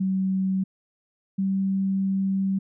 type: tone pair in turn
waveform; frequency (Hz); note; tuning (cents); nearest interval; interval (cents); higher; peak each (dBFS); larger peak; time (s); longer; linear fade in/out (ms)
sine; 190 / 193.21; F#3 / G3; +46 / -25; unison; 29; second; -21; neither; 0-0.64 / 1.38-2.59; second; 10
effects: none